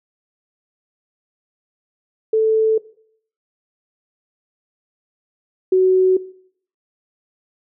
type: tone pair in turn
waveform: sine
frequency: 440 / 373.2 Hz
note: A4 / F#4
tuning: 0 / +15 cents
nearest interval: minor third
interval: 285 cents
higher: first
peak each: -12 / -10 dBFS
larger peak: second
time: 2.33-2.78 / 5.72-6.17 s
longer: neither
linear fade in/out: 5 ms
effects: noise-tail reverb RT60 0.6 s tail -19 dB re dry